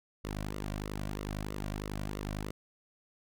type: tone with flanger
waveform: sawtooth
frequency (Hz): 51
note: G#1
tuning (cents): -31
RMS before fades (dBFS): -38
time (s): 0.24-2.51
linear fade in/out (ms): 5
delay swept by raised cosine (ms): 1.2 to 2.4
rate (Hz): 3.1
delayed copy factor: -0.7
effects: none